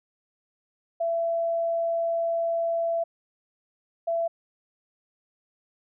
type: tone bursts at uneven times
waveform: sine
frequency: 670 Hz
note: E5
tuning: 28 cents sharp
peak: -23 dBFS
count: 2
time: 1-3.04 / 4.07-4.28 s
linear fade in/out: 10 ms
effects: none